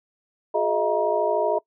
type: tone cluster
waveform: sine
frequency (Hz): 364 / 422.2 / 624 / 677 / 948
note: F#4 / G#4 / D#5 / E5 / A#5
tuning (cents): -28 / +29 / +5 / +46 / +29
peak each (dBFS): -30 / -25 / -23 / -28 / -26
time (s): 0.54-1.59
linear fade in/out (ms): 10
effects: noise-tail reverb RT60 0.1 s tail -23 dB re dry